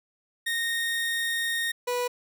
30% pulse tone pair in turn, 1852 / 490.5 Hz, A#6 / B4, -12 / -12 cents, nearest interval octave + major seventh, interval 2300 cents, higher first, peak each -23 dBFS, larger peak neither, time 0.46-1.72 / 1.87-2.08 s, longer first, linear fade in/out 10 ms, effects none

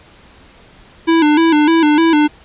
square tone with vibrato, 313.8 Hz, D#4, 15 cents sharp, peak -9 dBFS, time 1.07-2.28 s, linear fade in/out 20 ms, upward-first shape square, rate 3.3 Hz, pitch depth 84 cents each way, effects pink hiss -44 dBFS RMS until 2.44 s + resampled to 8000 Hz

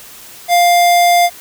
square tone, 700 Hz, F5, 4 cents sharp, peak -8 dBFS, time 0.48-1.3 s, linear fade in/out 50 ms, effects white hiss -36 dBFS RMS until 1.4 s

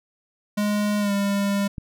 square tone with pitch glide, 207.7 to 200.3 Hz, G#3 to G3, 0 to +38 cents, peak -21 dBFS, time 0.57-1.68 s, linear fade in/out 10 ms, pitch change -62 cents, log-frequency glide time 0.99-1.12 s
click, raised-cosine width 5 ms, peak -19 dBFS, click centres 1.782 s
effects none

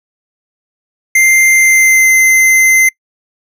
square tone with pitch glide, 2093 to 2069 Hz, C7 to C7, 0 to -20 cents, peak -6 dBFS, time 1.15-2.89 s, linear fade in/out 5 ms, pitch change -20 cents, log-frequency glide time 1.49-2.12 s, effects noise-tail reverb RT60 0.1 s tail -25 dB re dry

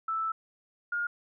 sine tone pair in turn, 1318.5 / 1420.9 Hz, E6 / F6, 0 / +29 cents, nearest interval minor second, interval 129 cents, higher second, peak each -28 dBFS, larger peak neither, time 0.08-0.32 / 0.92-1.07 s, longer first, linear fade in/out 5 ms, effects none

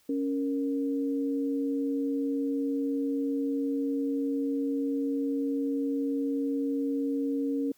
sine tone pair together, 277.2 / 465.8 Hz, C#4 / A#4, 0 / -1 cents, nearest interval major sixth, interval 899 cents, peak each -27 / -34 dBFS, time 0.09-7.72 s, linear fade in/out 5 ms, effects white hiss -65 dBFS RMS until 7.77 s

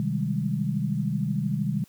sine chord, Ab major seventh, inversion first, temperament just, 129.78 / 155.74 / 194.67 / 207.7 Hz, C3 / Eb3 / G3 / Ab3, -14 / +2 / -12 / 0 cents, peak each -29 / -28 / -29 / -31 dBFS, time 0-1.84 s, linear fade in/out 0 ms, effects white hiss -59 dBFS RMS until 1.88 s + high-pass 80 Hz 12 dB/octave

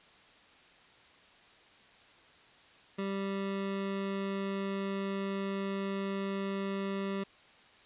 25% pulse tone, 196 Hz, G3, in tune, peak -29 dBFS, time 2.98-7.24 s, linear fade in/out 10 ms, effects white hiss -59 dBFS RMS until 7.85 s + resampled to 8000 Hz

